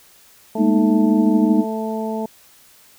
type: harmonic tone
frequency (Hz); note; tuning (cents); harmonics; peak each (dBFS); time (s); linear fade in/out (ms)
220; A3; 0; 1 / 2 / 3 / 4; -24 / -27 / -29 / -30; 0.55-2.26; 5
type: chord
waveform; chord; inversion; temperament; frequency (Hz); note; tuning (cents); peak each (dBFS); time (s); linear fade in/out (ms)
sine; Ab suspended second; none; equal; 207.7 / 233.1 / 311.1; Ab3 / Bb3 / Eb4; 0 / 0 / 0; -17 / -18 / -17; 0.57-1.65; 50
effects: white hiss -50 dBFS RMS until 2.98 s